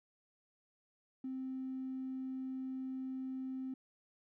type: tone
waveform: triangle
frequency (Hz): 261.6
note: C4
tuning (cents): 0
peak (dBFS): -35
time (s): 1.24-3.74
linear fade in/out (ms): 5
effects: tanh soft clip ceiling -36 dBFS